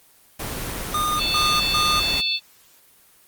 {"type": "noise", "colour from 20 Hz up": "pink", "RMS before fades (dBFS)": -29, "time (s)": [0.39, 2.21], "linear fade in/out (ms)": 10}
{"type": "tone bursts", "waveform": "square", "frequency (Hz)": 1220, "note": "D#6", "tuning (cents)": -34, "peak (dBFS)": -21, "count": 3, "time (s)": [0.94, 2], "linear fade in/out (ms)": 5, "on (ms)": 260, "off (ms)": 140}
{"type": "harmonic tone", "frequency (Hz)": 880, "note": "A5", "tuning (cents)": 0, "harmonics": [3, 4, 5], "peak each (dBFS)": [-26, -24, -24], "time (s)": [1.17, 2.4], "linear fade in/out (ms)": 50}
{"effects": ["white hiss -54 dBFS RMS until 3.27 s", "Opus 24 kbps"]}